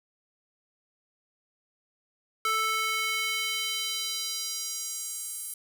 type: tone with high-pass filter sweep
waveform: square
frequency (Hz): 440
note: A4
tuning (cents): 0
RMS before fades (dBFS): -31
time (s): 2.45-5.54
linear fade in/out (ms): 2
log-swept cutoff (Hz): 1300 to 10000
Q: 1.8
effects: none